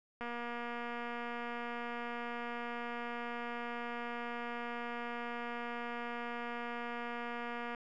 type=click train; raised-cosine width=0.5 ms; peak=-27 dBFS; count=1795; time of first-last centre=0.21-7.748 s; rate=238 Hz; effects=none

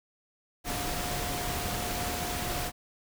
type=tone in noise; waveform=sine; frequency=713 Hz; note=F5; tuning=36 cents sharp; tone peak=-38 dBFS; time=0.64-2.72 s; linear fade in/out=50 ms; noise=pink; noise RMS=-33 dBFS; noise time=0.64-2.72 s; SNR=-8 dB; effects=none

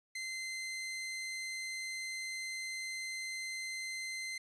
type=tone; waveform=sawtooth; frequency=2071 Hz; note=C7; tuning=18 cents flat; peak=-35 dBFS; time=0.15-4.38 s; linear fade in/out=5 ms; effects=resampled to 22050 Hz

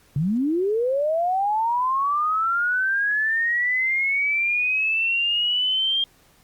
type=linear sweep; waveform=sine; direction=up; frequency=132.1 to 3212 Hz; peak=-19 dBFS; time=0.16-6.04 s; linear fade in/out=2 ms; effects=pink hiss -57 dBFS RMS until 6.43 s + Opus 48 kbps

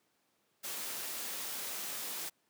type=noise; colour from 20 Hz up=white; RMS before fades=-40 dBFS; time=0.63-2.3 s; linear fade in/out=20 ms; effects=pink hiss -75 dBFS RMS until 2.49 s + high-pass 200 Hz 12 dB/octave

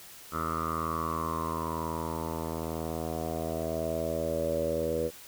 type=tone with low-pass filter sweep; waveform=10% pulse; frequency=81 Hz; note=E2; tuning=30 cents flat; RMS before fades=-32 dBFS; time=0.31-5.11 s; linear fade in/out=50 ms; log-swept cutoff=1300 to 510 Hz; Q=9.4; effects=white hiss -49 dBFS RMS until 5.27 s

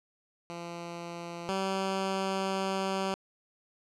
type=tone pair in turn; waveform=10% pulse; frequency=171.1 / 192.3 Hz; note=F3 / G3; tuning=-35 / -33 cents; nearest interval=major second; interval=202 cents; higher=second; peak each=-30 / -21 dBFS; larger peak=second; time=0.5-1.49 / 1.49-3.14 s; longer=second; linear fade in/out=0 ms; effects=low-pass 7000 Hz 12 dB/octave

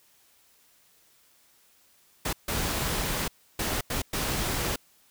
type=noise bursts at uneven times; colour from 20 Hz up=pink; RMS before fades=-29 dBFS; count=5; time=2.25-2.33 / 2.48-3.28 / 3.59-3.81 / 3.9-4.02 / 4.13-4.76 s; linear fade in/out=5 ms; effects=white hiss -62 dBFS RMS until 5.1 s

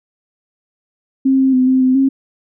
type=tone with pitch steps; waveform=sine; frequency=266.6 / 265.2 / 255.7 / 260.3 / 257.5 / 269.6 Hz; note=C4 / C4 / C4 / C4 / C4 / C#4; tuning=+33 / +23 / -40 / -9 / -28 / -48 cents; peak=-9 dBFS; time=1.25-2.09 s; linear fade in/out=10 ms; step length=140 ms; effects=none

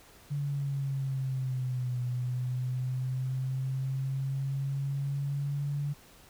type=exponential two-way sweep; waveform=sine; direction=down then up; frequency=144.6 to 123.47 to 144.6 Hz; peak=-29 dBFS; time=0.3-5.94 s; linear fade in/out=20 ms; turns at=2.01 s; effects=pink hiss -56 dBFS RMS until 6.29 s

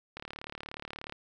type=click train; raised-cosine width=0.3 ms; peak=-24 dBFS; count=36; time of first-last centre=0.17-1.124 s; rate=36.7 Hz; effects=none

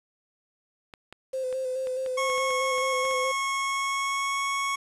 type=clicks; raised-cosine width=0.3 ms; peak=-26 dBFS; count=11; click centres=0.938 / 1.126 / 1.527 / 1.871 / 2.062 / 2.3 / 2.38 / 2.506 / 2.782 / 3.052 / 3.111 s
type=tone with vibrato; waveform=sine; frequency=517 Hz; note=C5; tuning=21 cents flat; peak=-27 dBFS; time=1.33-3.32 s; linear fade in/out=10 ms; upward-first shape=square; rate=4.7 Hz; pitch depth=23 cents each way
type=tone with pitch glide; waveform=25% pulse; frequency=1094 to 1105.4 Hz; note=C#6 to C#6; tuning=-23 to -5 cents; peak=-22 dBFS; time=2.17-4.76 s; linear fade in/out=10 ms; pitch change=+18 cents; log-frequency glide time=3.56-4.4 s
effects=resampled to 24000 Hz + 8-bit

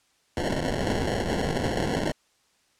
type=noise with sample-and-hold; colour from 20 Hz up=blue; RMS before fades=-27 dBFS; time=0.37-2.12 s; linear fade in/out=2 ms; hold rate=1225 Hz; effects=white hiss -66 dBFS RMS until 2.79 s + low-pass 8000 Hz 12 dB/octave

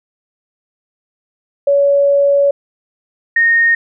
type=tone pair in turn; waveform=sine; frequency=564 / 1849.5 Hz; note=C#5 / A#6; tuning=+30 / -14 cents; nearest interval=octave + major sixth; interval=2056 cents; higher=second; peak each=-8 dBFS; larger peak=neither; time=1.67-2.51 / 3.36-3.75 s; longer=first; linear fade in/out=5 ms; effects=none

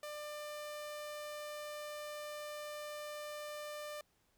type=tone; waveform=sawtooth; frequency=596 Hz; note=D5; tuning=25 cents sharp; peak=-39 dBFS; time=0.03-4.01 s; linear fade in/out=2 ms; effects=pink hiss -75 dBFS RMS until 4.37 s

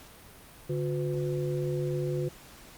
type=tone cluster; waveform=sine; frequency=144 / 359.9 / 504 Hz; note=D3 / F#4 / B4; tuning=-34 / -48 / +35 cents; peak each=-30 / -32 / -36 dBFS; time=0.69-2.29 s; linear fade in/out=10 ms; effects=pink hiss -51 dBFS RMS until 2.77 s + Opus 48 kbps

